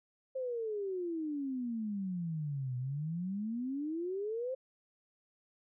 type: exponential two-way sweep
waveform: sine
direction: down then up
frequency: 533 to 123.1 to 533 Hz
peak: -34 dBFS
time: 0.35-4.55 s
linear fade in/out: 10 ms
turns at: 2.77 s
effects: none